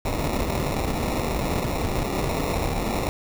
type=noise with sample-and-hold; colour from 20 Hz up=pink; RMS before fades=-25 dBFS; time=0.05-3.09 s; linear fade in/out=2 ms; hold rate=1575 Hz; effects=none